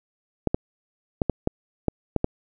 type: clicks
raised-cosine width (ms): 2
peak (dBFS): -7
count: 8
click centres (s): 0.473 / 0.545 / 1.218 / 1.297 / 1.474 / 1.883 / 2.163 / 2.244
effects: none